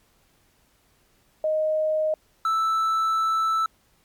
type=tone pair in turn; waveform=sine / triangle; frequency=622.3 / 1318.6 Hz; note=D#5 / E6; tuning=0 / 0 cents; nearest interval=octave + minor second; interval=1300 cents; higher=second; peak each=-20 / -18 dBFS; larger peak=second; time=1.44-2.14 / 2.45-3.66 s; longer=second; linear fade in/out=2 ms; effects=pink hiss -63 dBFS RMS until 4.04 s + MP3 96 kbps